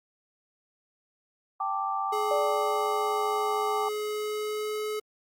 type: chord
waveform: sine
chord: G suspended second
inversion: none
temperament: equal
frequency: 784 / 880 / 1174.7 Hz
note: G5 / A5 / D6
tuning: 0 / 0 / 0 cents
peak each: -31 / -34 / -30 dBFS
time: 1.6-3.89 s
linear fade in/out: 5 ms
type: tone with pitch glide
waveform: square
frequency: 422.6 to 426.5 Hz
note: G#4 to G#4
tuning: +30 to +46 cents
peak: -30 dBFS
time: 2.12-5 s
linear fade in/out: 10 ms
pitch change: +16 cents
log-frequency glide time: 4.03-4.85 s
type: tone with exponential decay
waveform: sine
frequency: 586 Hz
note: D5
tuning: 4 cents flat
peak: -24 dBFS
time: 2.31-4.2 s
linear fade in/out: 2 ms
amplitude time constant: 410 ms
effects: Opus 48 kbps